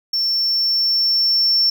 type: tone with level ramp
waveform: triangle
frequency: 5420 Hz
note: E8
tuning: 47 cents sharp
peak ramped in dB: -15 to -10 dBFS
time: 0.13-1.7 s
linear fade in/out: 5 ms
effects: tanh soft clip ceiling -9 dBFS + 8-bit